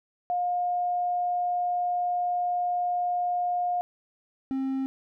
sine / triangle tone pair in turn, 712 / 266.7 Hz, F5 / C4, +33 / +33 cents, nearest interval octave + perfect fourth, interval 1700 cents, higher first, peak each -24 dBFS, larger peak neither, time 0.3-3.81 / 4.51-4.86 s, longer first, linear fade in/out 0 ms, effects none

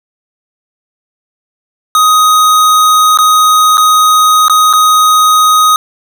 square tone with dropouts, 1252 Hz, D#6, 10 cents sharp, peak -5 dBFS, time 1.95-5.76 s, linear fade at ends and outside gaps 1 ms, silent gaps 3.174-3.187 / 3.772-3.779 / 4.482-4.497 / 4.729-4.735 s, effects none

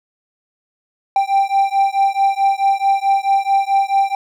triangle beating tone pair, 784 / 788.6 Hz, G5 / G5, 0 / +10 cents, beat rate 4.6 Hz, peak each -14 dBFS, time 1.16-4.15 s, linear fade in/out 2 ms, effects none

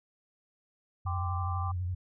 sine tone with vibrato, 90 Hz, F#2, 47 cents flat, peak -30 dBFS, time 1.05-1.95 s, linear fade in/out 10 ms, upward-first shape square, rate 12 Hz, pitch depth 49 cents each way
sine chord, G suspended fourth, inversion none, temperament equal with one note detuned, 784 / 1032.1 / 1174.7 Hz, G5 / C6 / D6, 0 / -24 / 0 cents, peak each -39 / -42 / -37 dBFS, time 1.06-1.72 s, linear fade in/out 10 ms
effects none

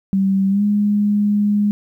sine tone with pitch glide, 193.7 to 206.4 Hz, G3 to G#3, -20 to -10 cents, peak -13 dBFS, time 0.13-1.71 s, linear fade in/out 0 ms, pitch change +110 cents, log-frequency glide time 0.49-0.63 s, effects 9-bit

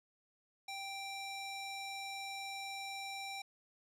square tone with band-pass filter, 784 Hz, G5, in tune, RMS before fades -44 dBFS, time 0.68-3.42 s, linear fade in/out 5 ms, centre 3800 Hz, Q 0.7, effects none

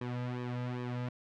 sawtooth tone with flanger, 123.47 Hz, B2, in tune, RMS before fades -37 dBFS, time 0.01-1.09 s, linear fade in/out 5 ms, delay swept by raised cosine 1.4 to 2.8 ms, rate 2.5 Hz, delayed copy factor -0.8, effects low-pass 3000 Hz 12 dB/octave

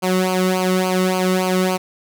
sawtooth tone with flanger, 185 Hz, F#3, in tune, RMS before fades -18 dBFS, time 0.02-1.78 s, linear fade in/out 20 ms, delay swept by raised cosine 0.54 to 1.24 ms, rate 3.5 Hz, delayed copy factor -0.85, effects none

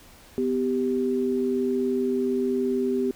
sine tone pair together, 250.8 / 392 Hz, B3 / G4, +27 / 0 cents, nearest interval minor sixth, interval 773 cents, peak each -25 / -24 dBFS, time 0.38-3.11 s, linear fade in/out 0 ms, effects pink hiss -51 dBFS RMS until 3.15 s

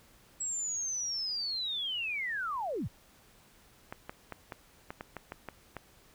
sine linear sweep, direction down, 7770 to 60.8 Hz, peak -32 dBFS, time 0.4-2.88 s, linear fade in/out 10 ms
clicks, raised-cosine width 0.5 ms, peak -24 dBFS, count 10, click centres 3.925 / 4.095 / 4.323 / 4.522 / 4.905 / 5.009 / 5.167 / 5.321 / 5.487 / 5.767 s
effects pink hiss -61 dBFS RMS until 6.14 s

